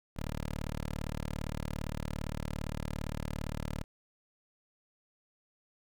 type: tone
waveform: 10% pulse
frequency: 37.51 Hz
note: D1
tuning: 37 cents sharp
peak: -27 dBFS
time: 0.16-3.84 s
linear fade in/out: 10 ms
effects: none